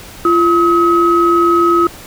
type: tone pair together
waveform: sine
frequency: 343.1 / 1276.1 Hz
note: F4 / D#6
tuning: -31 / +43 cents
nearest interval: octave + major seventh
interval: 2274 cents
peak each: -10 dBFS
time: 0.25-1.87 s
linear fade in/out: 2 ms
effects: tanh soft clip ceiling 0 dBFS + pink hiss -34 dBFS RMS until 2.06 s